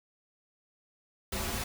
pink noise with comb filter, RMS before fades -34 dBFS, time 1.32-1.64 s, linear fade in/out 5 ms, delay 6.5 ms, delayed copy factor -0.95, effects none

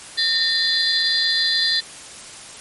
sine tone cluster, 1826 / 3482 / 4026 / 4197 / 4765 Hz, A#6 / A7 / B7 / C8 / D8, -36 / -19 / +33 / +5 / +24 cents, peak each -23 dBFS, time 0.17-1.81 s, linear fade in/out 20 ms, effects white hiss -38 dBFS RMS until 2.6 s + MP3 48 kbps

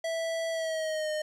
square tone with pitch glide, 657 to 613 Hz, E5 to D#5, -6 to -26 cents, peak -30 dBFS, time 0.04-1.22 s, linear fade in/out 5 ms, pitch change -120 cents, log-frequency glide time 0.51-1.11 s, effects low-pass 9000 Hz 12 dB/octave + 12-bit

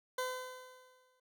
20% pulse tone with exponential decay, 509 Hz, C5, 48 cents flat, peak -28 dBFS, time 0.18-1.2 s, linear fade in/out 5 ms, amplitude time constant 220 ms, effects none

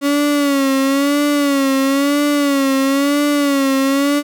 35% pulse tone with vibrato, 280 Hz, C#4, 18 cents sharp, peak -11 dBFS, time 0.01-4.23 s, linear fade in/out 50 ms, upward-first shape sine, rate 1 Hz, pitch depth 71 cents each way, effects none

